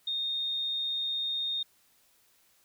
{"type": "tone", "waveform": "sine", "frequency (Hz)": 3682, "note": "A#7", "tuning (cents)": -22, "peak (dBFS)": -29, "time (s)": [0.07, 1.63], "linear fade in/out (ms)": 5, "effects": ["white hiss -66 dBFS RMS until 2.64 s"]}